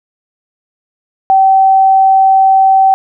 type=tone; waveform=sine; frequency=770 Hz; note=G5; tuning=31 cents flat; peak=-4 dBFS; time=1.3-2.94 s; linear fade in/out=0 ms; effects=none